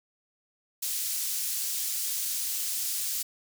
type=high-pass noise; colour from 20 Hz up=pink; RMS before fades=-31 dBFS; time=0.82-3.23 s; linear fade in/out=10 ms; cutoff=6200 Hz; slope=12 dB/octave; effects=none